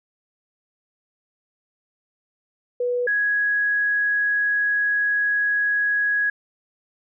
sine tone pair in turn, 490 / 1665.4 Hz, B4 / G#6, -14 / +4 cents, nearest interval octave + major sixth, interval 2118 cents, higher second, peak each -20 / -18 dBFS, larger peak second, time 2.8-3.07 / 3.07-6.3 s, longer second, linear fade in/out 5 ms, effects none

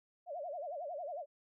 sine tone with vibrato, 636 Hz, D#5, 38 cents sharp, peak -39 dBFS, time 0.26-1.26 s, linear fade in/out 50 ms, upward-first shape sine, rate 11 Hz, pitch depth 230 cents each way, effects none

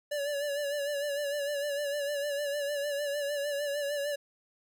square tone with vibrato, 575 Hz, D5, 37 cents flat, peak -31 dBFS, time 0.11-4.16 s, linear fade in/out 10 ms, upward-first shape sine, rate 6.6 Hz, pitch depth 49 cents each way, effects none

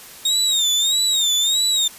30% pulse tone with vibrato, 3707 Hz, A#7, 10 cents flat, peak -13 dBFS, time 0.25-1.88 s, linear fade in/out 5 ms, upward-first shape sine, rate 1.6 Hz, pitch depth 110 cents each way, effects white hiss -40 dBFS RMS until 1.98 s + resampled to 32000 Hz

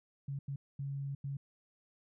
sine tone bursts at uneven times, 139 Hz, C#3, 5 cents sharp, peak -36 dBFS, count 4, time 0.28-0.39 / 0.48-0.56 / 0.79-1.15 / 1.24-1.37 s, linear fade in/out 5 ms, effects none

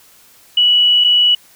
sine tone with dropouts, 2941 Hz, F#7, 11 cents flat, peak -8 dBFS, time 0.57-1.35 s, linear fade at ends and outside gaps 5 ms, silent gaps 1.041-1.044 s, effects white hiss -47 dBFS RMS until 1.55 s

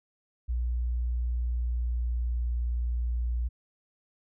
sine tone with pitch glide, 60.1 to 59.58 Hz, B1 to A#1, -46 to +38 cents, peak -26 dBFS, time 0.48-3.49 s, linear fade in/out 20 ms, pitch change -16 cents, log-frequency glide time 1.23-2.34 s, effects none

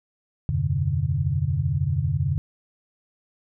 sine tone cluster, 82.3 / 95 / 128.3 / 146.3 Hz, E2 / F#2 / C3 / D3, -2 / +46 / -34 / -6 cents, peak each -29 / -26 / -26 / -25 dBFS, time 0.49-2.38 s, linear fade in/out 0 ms, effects none

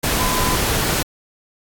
sine tone in noise, 1012 Hz, B5, 42 cents sharp, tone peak -23 dBFS, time 0.19-0.56 s, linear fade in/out 10 ms, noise pink, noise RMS -19 dBFS, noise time 0.03-1.03 s, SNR -7 dB, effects AAC 64 kbps

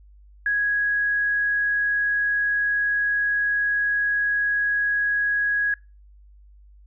sine tone, 1661.2 Hz, G#6, in tune, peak -19 dBFS, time 0.46-5.74 s, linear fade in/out 2 ms, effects noise-tail reverb RT60 0.3 s tail -25 dB re dry + added 50 Hz sine -47 dBFS peak until 6.86 s

